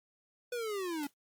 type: linear sweep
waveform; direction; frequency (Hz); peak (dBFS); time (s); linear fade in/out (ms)
square; down; 497 to 277.2; -35; 0.52-1.07; 5
type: noise with exponential decay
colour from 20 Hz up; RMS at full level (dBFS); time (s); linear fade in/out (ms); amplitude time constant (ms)
white; -43; 1.03-1.14; 2; 23
effects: noise-tail reverb RT60 0.1 s tail -26 dB re dry + Opus 48 kbps